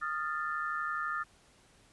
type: tone cluster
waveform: sine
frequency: 1235 / 1387 / 1765 Hz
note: D#6 / F6 / A6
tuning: -13 / -12 / +5 cents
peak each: -35 / -37 / -38 dBFS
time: 0.01-1.24 s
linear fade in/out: 20 ms
effects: pink hiss -63 dBFS RMS until 1.92 s + resampled to 24000 Hz